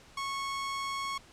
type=tone; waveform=sawtooth; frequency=1100 Hz; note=C#6; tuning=14 cents flat; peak=-29 dBFS; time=0.17-1.18 s; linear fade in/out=5 ms; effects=pink hiss -56 dBFS RMS until 1.32 s + low-pass 8000 Hz 12 dB/octave